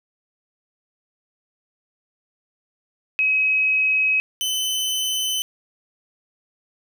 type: tone pair in turn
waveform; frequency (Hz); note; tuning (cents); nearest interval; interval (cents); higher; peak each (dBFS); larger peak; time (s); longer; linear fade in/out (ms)
sine / sawtooth; 2547 / 3039; D#7 / F#7; +40 / +46; minor third; 306; second; -16 / -18; first; 3.19-4.2 / 4.41-5.42; neither; 0
effects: none

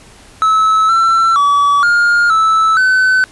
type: tone with pitch steps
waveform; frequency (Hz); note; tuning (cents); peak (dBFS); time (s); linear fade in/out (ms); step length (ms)
triangle; 1299 / 1343 / 1143 / 1415 / 1312 / 1516; E6 / E6 / D6 / F6 / E6 / F#6; -26 / +32 / -47 / +22 / -9 / +42; -6; 0.42-3.24; 0; 470
effects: pink hiss -41 dBFS RMS until 3.31 s + resampled to 24000 Hz

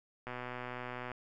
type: click train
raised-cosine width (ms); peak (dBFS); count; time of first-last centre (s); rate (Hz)
0.5; -26; 106; 0.27-1.117; 124
effects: none

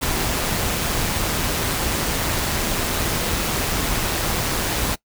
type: noise with amplitude modulation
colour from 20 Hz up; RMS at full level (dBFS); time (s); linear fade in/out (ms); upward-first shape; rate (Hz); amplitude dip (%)
pink; -21; 0.01-4.96; 20; sine; 162; 30
effects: noise-tail reverb RT60 0.1 s tail -22 dB re dry

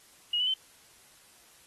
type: tone with pitch steps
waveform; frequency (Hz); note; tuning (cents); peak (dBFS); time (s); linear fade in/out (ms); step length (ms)
sine; 2887 / 2980 / 3076; F#7 / F#7 / G7; -43 / +12 / -33; -25; 0.33-0.54; 5; 70
effects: white hiss -58 dBFS RMS until 1.66 s + AAC 32 kbps

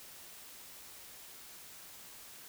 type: silence
effects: white hiss -52 dBFS RMS until 2.48 s

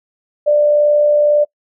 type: tone with amplitude modulation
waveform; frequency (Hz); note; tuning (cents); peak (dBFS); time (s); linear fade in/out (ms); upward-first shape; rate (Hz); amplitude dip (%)
sine; 592; D5; +14; -7; 0.46-1.45; 20; sine; 61.9; 30
effects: noise-tail reverb RT60 0.1 s tail -25 dB re dry

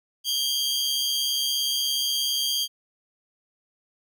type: tone cluster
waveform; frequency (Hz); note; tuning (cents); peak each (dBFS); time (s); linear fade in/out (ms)
35% pulse; 3118 / 3255 / 4724; G7 / G#7 / D8; -10 / -36 / +9; -29 / -24 / -27; 0.24-2.68; 50
effects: none

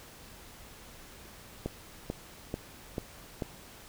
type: click train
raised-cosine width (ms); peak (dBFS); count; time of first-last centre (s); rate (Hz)
2; -19; 5; 1.66-3.422; 2.27
effects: pink hiss -51 dBFS RMS until 3.88 s

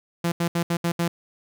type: tone bursts at uneven times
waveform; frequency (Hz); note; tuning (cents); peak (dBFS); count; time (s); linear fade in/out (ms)
sawtooth; 170.5; F3; -41; -17; 6; 0.24-0.32 / 0.4-0.48 / 0.55-0.63 / 0.7-0.77 / 0.84-0.92 / 0.99-1.08; 5
effects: none

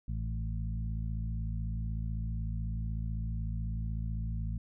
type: harmonic tone with a mistuned harmonic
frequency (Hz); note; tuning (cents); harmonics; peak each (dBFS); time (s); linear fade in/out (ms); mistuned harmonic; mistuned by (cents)
55; A1; 0; 1 / 2 / 3 / 4; -34 / -37 / -42 / -46; 0.08-4.58; 5; 2; +16
effects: none

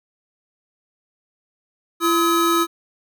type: tone pair together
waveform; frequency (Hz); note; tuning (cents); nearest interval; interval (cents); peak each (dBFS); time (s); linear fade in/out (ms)
square; 338.4 / 1277.6; E4 / D#6; +45 / +45; octave + major seventh; 2300; -19; 2-2.67; 50
effects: none

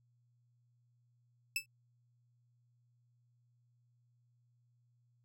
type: tone with exponential decay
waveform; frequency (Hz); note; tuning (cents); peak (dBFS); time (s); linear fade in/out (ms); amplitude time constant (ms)
sawtooth; 2634; E7; -2; -25; 1.56-1.66; 2; 20
effects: added 120 Hz sine -70 dBFS peak until 5.24 s

